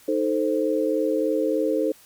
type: chord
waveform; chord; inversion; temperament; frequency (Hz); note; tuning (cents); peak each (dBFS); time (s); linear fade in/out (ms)
sine; A diminished; second; equal; 311.1 / 440 / 523.3; Eb4 / A4 / C5; 0 / 0 / 0; -24; 0.08-1.92; 5
effects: white hiss -52 dBFS RMS until 2.05 s + MP3 96 kbps